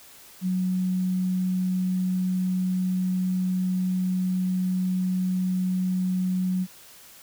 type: tone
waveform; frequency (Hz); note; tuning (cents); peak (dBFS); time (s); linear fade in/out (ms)
sine; 184.4; F#3; -6; -22; 0.41-6.67; 50
effects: white hiss -49 dBFS RMS until 7.22 s